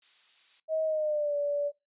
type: noise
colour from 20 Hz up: violet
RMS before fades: -45 dBFS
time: 0.02-0.6 s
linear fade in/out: 2 ms
type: tone with pitch glide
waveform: sine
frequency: 634 to 578 Hz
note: D#5 to D5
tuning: +32 to -28 cents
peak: -26 dBFS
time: 0.68-1.72 s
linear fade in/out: 50 ms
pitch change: -160 cents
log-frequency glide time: 0.84-1.36 s
effects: noise-tail reverb RT60 0.2 s tail -19 dB re dry + resampled to 8000 Hz